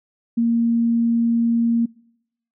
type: tone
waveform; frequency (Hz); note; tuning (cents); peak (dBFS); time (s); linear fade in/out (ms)
sine; 232.5; A#3; -4; -15; 0.37-1.86; 10
effects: noise-tail reverb RT60 0.8 s tail -26 dB re dry